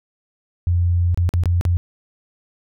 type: tone with dropouts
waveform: sine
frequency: 87.31 Hz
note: F2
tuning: in tune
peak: -14 dBFS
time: 0.67-1.77 s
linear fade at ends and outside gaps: 0 ms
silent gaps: 1.145-1.175 / 1.291-1.338 / 1.436-1.457 / 1.611-1.652 s
effects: none